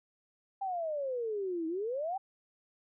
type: exponential two-way sweep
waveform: sine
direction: down then up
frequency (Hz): 800 to 315.8 to 800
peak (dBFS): -32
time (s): 0.61-2.18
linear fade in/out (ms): 10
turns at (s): 1.67
effects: none